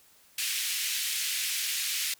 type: band-pass noise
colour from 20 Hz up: pink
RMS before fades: -31 dBFS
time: 0.38-2.14 s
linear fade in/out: 5 ms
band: 2200 to 16000 Hz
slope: 24 dB/octave
effects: white hiss -60 dBFS RMS until 2.19 s